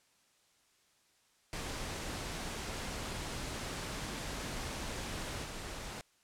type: noise with level steps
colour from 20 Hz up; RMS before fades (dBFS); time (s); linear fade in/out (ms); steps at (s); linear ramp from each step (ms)
pink; -40 / -43; 1.53-6.01; 0; 5.43; 20
effects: white hiss -70 dBFS RMS until 6.23 s + low-pass 9000 Hz 12 dB/octave